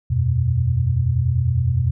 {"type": "chord", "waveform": "sine", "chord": "E suspended second", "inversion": "none", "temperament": "equal", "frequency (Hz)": [82.41, 92.5, 123.47], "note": ["E2", "F#2", "B2"], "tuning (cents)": [0, 0, 0], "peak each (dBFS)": [-22, -22, -18], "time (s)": [0.1, 1.91], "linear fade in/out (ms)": 10, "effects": []}